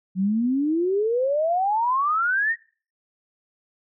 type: exponential sweep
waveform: sine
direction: up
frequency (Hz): 181.1 to 1907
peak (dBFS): -19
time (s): 0.15-2.56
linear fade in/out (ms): 50
effects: noise-tail reverb RT60 0.4 s tail -22 dB re dry